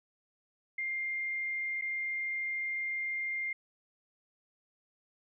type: tone with dropouts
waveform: sine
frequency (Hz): 2109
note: C7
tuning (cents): +13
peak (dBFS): -32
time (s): 0.78-3.53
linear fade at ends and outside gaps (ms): 5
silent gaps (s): 1.813-1.82
effects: none